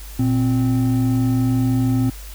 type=tone pair together; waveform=triangle; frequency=118.2 / 260.3 Hz; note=A#2 / C4; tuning=+24 / -9 cents; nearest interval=octave + major second; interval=1367 cents; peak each=-16 dBFS; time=0.19-2.1 s; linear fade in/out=5 ms; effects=added 50 Hz sine -33 dBFS peak until 2.34 s + white hiss -41 dBFS RMS until 2.34 s